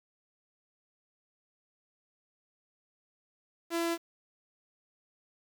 sawtooth tone, 336.5 Hz, E4, 36 cents sharp, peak -25 dBFS, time 3.7-3.98 s, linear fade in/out 50 ms, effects 9-bit

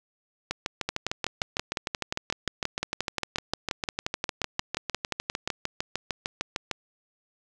two click trains, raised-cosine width 0.2 ms, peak -11 / -10 dBFS, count 42 / 27, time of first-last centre 0.51-6.713 / 0.89-5.476 s, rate 6.61 / 5.67 Hz, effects none

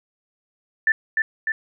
sine tone with echo, 1769 Hz, A6, 9 cents sharp, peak -14 dBFS, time 0.87-0.92 s, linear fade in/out 2 ms, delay 300 ms, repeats 2, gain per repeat -3 dB, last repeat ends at 1.52 s, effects none

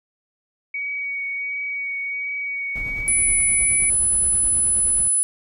sine tone with vibrato, 2250 Hz, C#7, 25 cents sharp, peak -24 dBFS, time 0.74-3.9 s, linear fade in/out 5 ms, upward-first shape triangle, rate 1.4 Hz, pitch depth 15 cents each way
brown noise with tremolo, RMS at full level -32 dBFS, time 2.75-5.08 s, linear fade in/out 5 ms, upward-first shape sine, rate 9.5 Hz, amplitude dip 45%
sine tone, 10050 Hz, D#9, 16 cents sharp, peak -16 dBFS, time 3.08-5.23 s, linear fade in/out 0 ms
effects none

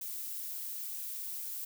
violet noise, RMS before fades -40 dBFS, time 0.01-1.65 s, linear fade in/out 5 ms, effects none

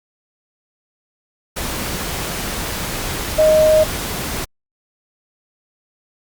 sine tone in noise, 622.3 Hz, D#5, in tune, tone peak -9 dBFS, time 3.38-3.84 s, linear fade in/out 10 ms, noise pink, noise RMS -24 dBFS, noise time 1.56-4.45 s, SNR +12 dB, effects Opus 48 kbps

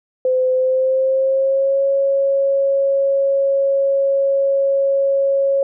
sine tone with pitch glide, 513 to 549.8 Hz, C5 to C#5, -34 to -14 cents, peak -13 dBFS, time 0.25-5.63 s, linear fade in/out 2 ms, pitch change +120 cents, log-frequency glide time 0.52-1.83 s, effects none

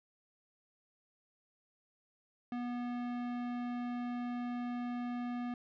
sine tone with tanh clipping, 243.3 Hz, B3, 26 cents flat, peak -38 dBFS, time 2.52-5.54 s, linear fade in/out 2 ms, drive 18 dB, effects none

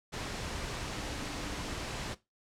sine tone in noise, 293.7 Hz, D4, in tune, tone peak -45 dBFS, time 0.96-1.84 s, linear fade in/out 20 ms, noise pink, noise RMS -38 dBFS, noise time 0.12-2.15 s, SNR -10 dB, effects noise-tail reverb RT60 0.2 s tail -17 dB re dry + low-pass 7000 Hz 12 dB/octave

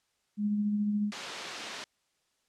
sine tone with tremolo, 207.7 Hz, G#3, in tune, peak -25 dBFS, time 0.37-1.12 s, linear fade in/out 50 ms, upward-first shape sine, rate 14 Hz, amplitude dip 30%
white band-pass noise, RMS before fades -41 dBFS, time 1.12-1.84 s, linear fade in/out 0 ms, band 230 to 4500 Hz, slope 12 dB/octave
effects white hiss -75 dBFS RMS until 2.48 s + low-pass 8000 Hz 12 dB/octave

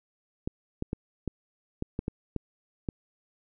clicks, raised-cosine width 3 ms, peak -17 dBFS, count 9, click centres 0.475 / 0.824 / 0.931 / 1.277 / 1.824 / 1.991 / 2.081 / 2.363 / 2.888 s, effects none

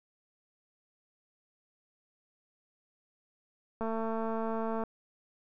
click train, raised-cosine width 1 ms, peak -22 dBFS, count 231, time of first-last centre 3.81-4.837 s, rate 224 Hz, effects none

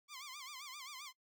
10% pulse tone with vibrato, 1108.7 Hz, C#6, in tune, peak -39 dBFS, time 0.08-1.13 s, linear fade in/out 50 ms, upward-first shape sine, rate 7.6 Hz, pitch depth 150 cents each way, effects noise-tail reverb RT60 0.1 s tail -21 dB re dry

